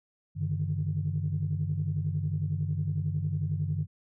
sine tone cluster, 96.9 / 145.2 / 156.2 Hz, G2 / D3 / D#3, -20 / -19 / +7 cents, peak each -31 dBFS, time 0.35-3.87 s, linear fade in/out 50 ms, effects tanh soft clip ceiling -19 dBFS

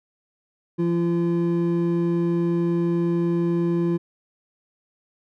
triangle tone pair together, 170.9 / 341.8 Hz, F3 / F4, -37 / -37 cents, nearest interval octave, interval 1200 cents, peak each -20 dBFS, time 0.78-3.98 s, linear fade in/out 20 ms, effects none

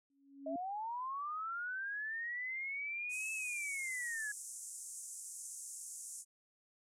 sine tone with exponential growth, 277.2 Hz, C#4, in tune, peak -37 dBFS, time 0.1-0.56 s, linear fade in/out 2 ms, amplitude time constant 100 ms
sine linear two-way sweep, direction up then down, 622.3 to 2623 to 1660 Hz, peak -38 dBFS, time 0.46-4.32 s, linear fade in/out 5 ms, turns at 3.32 s
white band-pass noise, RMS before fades -48 dBFS, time 3.09-6.25 s, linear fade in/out 50 ms, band 6400 to 10000 Hz, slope 48 dB/octave
effects none

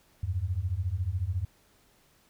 sine beating tone pair, 83.5 / 97.5 Hz, E2 / G2, +23 / -9 cents, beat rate 14 Hz, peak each -31 / -30 dBFS, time 0.23-1.45 s, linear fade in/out 5 ms, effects pink hiss -64 dBFS RMS until 2.29 s

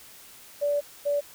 sine tone pair in turn, 579 / 576.8 Hz, D5 / D5, -25 / -31 cents, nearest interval unison, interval 6 cents, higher first, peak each -22 dBFS, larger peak neither, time 0.61-0.81 / 1.05-1.21 s, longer first, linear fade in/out 20 ms, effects white hiss -49 dBFS RMS until 1.34 s

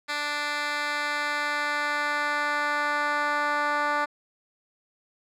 10% pulse tone with band-pass filter sweep, 293.7 Hz, D4, in tune, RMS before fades -27 dBFS, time 0.08-4.06 s, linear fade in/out 20 ms, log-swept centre 2800 to 1200 Hz, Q 1.1, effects none

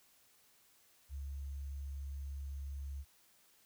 sine tone with sample-and-hold, 69.6 Hz, C#2, 8 cents sharp, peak -40 dBFS, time 1.09-3.05 s, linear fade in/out 50 ms, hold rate 6300 Hz, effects white hiss -68 dBFS RMS until 3.65 s

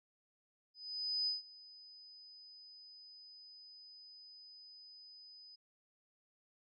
sine tone with ADSR envelope, 5000 Hz, D#8, 8 cents sharp, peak -32 dBFS, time 0.74-5.56 s, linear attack 530 ms, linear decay 150 ms, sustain -22 dB, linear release 12 ms, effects none

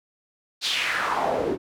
pink noise with band-pass filter sweep, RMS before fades -25 dBFS, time 0.61-1.58 s, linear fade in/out 50 ms, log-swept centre 4400 to 300 Hz, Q 2.8, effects none

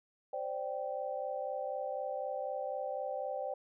sine chord, C suspended second, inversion none, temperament equal with one note detuned, 523.3 / 587.3 / 780.4 Hz, C5 / D5 / G5, 0 / 0 / -8 cents, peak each -39 / -39 / -40 dBFS, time 0.33-3.54 s, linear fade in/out 5 ms, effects none

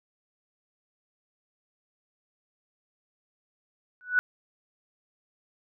sine tone with exponential growth, 1480 Hz, F#6, in tune, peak -15 dBFS, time 4.01-4.19 s, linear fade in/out 0 ms, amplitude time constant 39 ms, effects none

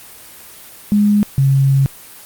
sine tone pair in turn, 206.9 / 136.27 Hz, G#3 / C#3, -6 / -29 cents, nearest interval perfect fifth, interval 723 cents, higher first, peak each -9 dBFS, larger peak neither, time 0.92-1.23 / 1.38-1.86 s, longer second, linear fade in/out 0 ms, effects white hiss -38 dBFS RMS until 2.25 s + Opus 32 kbps

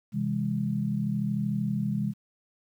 sine chord, C augmented, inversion none, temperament just, 130.81 / 163.52 / 204.4 Hz, C3 / E3 / G#3, 0 / -14 / -27 cents, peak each -31 / -32 / -28 dBFS, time 0.12-2.14 s, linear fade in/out 50 ms, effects 10-bit

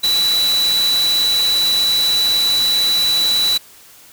sine tone in noise, 3951 Hz, B7, in tune, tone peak -13 dBFS, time 0.03-3.58 s, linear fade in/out 10 ms, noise white, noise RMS -24 dBFS, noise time 0.03-3.58 s, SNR +8 dB, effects white hiss -44 dBFS RMS until 4.12 s

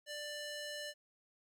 square tone with band-pass filter, 591 Hz, D5, 11 cents sharp, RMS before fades -44 dBFS, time 0.06-0.94 s, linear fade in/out 50 ms, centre 4100 Hz, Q 0.6, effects 12-bit

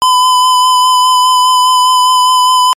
square tone with vibrato, 1009 Hz, B5, 37 cents sharp, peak -6 dBFS, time 0.02-2.73 s, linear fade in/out 0 ms, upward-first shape sine, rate 4.9 Hz, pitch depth 16 cents each way, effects low-pass 11000 Hz 12 dB/octave + MP3 64 kbps

